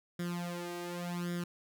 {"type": "tone with flanger", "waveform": "sawtooth", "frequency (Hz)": 174.61, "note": "F3", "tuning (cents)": 0, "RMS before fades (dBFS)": -38, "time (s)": [0.19, 1.44], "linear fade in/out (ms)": 5, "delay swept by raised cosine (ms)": [0.57, 2.57], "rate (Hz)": 0.88, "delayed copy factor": 0.85, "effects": []}